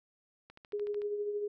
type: click train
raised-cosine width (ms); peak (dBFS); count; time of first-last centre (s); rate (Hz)
0.3; -36; 8; 0.5-1.019; 13.5
type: tone with tremolo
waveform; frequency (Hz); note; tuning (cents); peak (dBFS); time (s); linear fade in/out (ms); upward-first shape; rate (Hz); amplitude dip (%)
sine; 413.4; G#4; -8; -30; 0.73-1.48; 5; triangle; 13; 50
effects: none